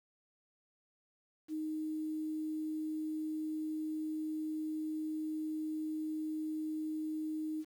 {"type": "tone with quantisation", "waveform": "sine", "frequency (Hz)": 311.1, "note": "D#4", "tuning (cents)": 0, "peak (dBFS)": -35, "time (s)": [1.48, 7.65], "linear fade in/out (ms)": 50, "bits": 10, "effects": []}